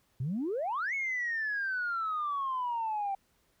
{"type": "exponential two-way sweep", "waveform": "sine", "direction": "up then down", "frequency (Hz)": [117.5, 2217, 775], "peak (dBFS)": -29, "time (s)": [0.2, 3.15], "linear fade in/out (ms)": 5, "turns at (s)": 0.94, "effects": ["tanh soft clip ceiling -26 dBFS", "pink hiss -71 dBFS RMS until 3.6 s"]}